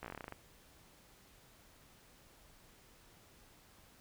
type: slowing click train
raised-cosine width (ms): 0.5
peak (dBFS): -29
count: 12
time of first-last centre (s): 0.03-0.323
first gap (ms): 15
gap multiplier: 1.11
effects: pink hiss -63 dBFS RMS until 4 s